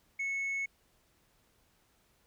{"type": "tone", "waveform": "sine", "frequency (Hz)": 2200, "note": "C#7", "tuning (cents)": -14, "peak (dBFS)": -29, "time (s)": [0.19, 0.66], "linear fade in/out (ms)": 10, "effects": ["tanh soft clip ceiling -31 dBFS", "pink hiss -70 dBFS RMS until 2.26 s"]}